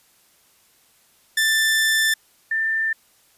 sawtooth / sine tone pair in turn, 1770 / 1786.4 Hz, A6 / A6, +10 / +26 cents, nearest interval unison, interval 16 cents, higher second, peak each -13 / -19 dBFS, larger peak first, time 1.37-2.14 / 2.51-2.93 s, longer first, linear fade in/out 5 ms, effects white hiss -58 dBFS RMS until 3.37 s + resampled to 32000 Hz

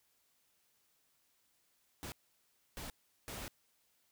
pink noise bursts at uneven times, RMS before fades -45 dBFS, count 3, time 2.03-2.12 / 2.77-2.9 / 3.28-3.48 s, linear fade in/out 0 ms, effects white hiss -75 dBFS RMS until 4.11 s

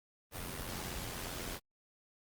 pink noise with amplitude modulation, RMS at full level -39 dBFS, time 0.31-1.6 s, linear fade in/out 50 ms, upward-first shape sine, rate 87.7 Hz, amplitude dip 60%, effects Opus 32 kbps

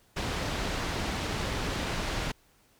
pink low-pass noise, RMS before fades -32 dBFS, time 0.16-2.32 s, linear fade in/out 10 ms, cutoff 5100 Hz, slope 12 dB/octave, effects pink hiss -64 dBFS RMS until 2.79 s

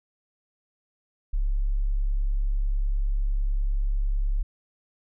sine tone, 34.65 Hz, C#1, in tune, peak -21 dBFS, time 1.33-4.43 s, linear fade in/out 10 ms, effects none

